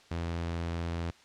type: tone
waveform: sawtooth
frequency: 84.4 Hz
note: E2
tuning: 41 cents sharp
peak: -28 dBFS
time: 0.11-1.11 s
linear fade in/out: 5 ms
effects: white hiss -58 dBFS RMS until 1.24 s + low-pass 5000 Hz 12 dB/octave